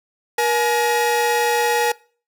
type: tone cluster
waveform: 45% pulse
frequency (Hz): 475.6 / 846 / 1885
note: A#4 / G#5 / A#6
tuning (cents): +35 / +32 / +19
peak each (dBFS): -20 / -20 / -25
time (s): 0.38-1.92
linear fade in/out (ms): 5
effects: noise-tail reverb RT60 0.4 s tail -22 dB re dry